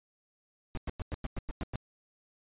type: noise bursts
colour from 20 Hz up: brown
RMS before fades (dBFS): -34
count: 9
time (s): 0.75-1.757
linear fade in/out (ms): 0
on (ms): 23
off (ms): 100
effects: resampled to 8000 Hz